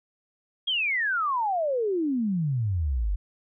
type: exponential sweep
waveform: sine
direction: down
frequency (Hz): 3322 to 44.95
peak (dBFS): -23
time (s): 0.67-3.16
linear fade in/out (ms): 10
effects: none